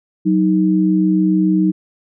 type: tone pair together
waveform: sine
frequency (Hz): 186.35 / 313.4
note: F#3 / D#4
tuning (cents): +13 / +13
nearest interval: major sixth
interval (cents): 900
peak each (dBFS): -14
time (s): 0.25-1.72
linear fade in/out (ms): 20
effects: none